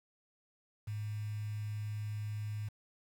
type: tone with quantisation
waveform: sine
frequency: 105.6 Hz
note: G#2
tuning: 29 cents sharp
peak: -36 dBFS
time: 0.87-2.69 s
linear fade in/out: 10 ms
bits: 9
effects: none